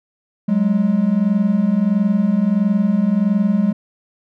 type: tone pair together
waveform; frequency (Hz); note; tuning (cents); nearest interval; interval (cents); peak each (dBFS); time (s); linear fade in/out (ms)
triangle; 186.9 / 208.4; F#3 / G#3; +18 / +6; major second; 188; -16 / -13; 0.48-3.73; 10
effects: none